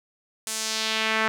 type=tone with band-pass filter sweep; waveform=sawtooth; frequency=220 Hz; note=A3; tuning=in tune; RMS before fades=-26 dBFS; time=0.47-1.28 s; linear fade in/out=0 ms; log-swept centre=8900 to 1600 Hz; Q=1.4; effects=none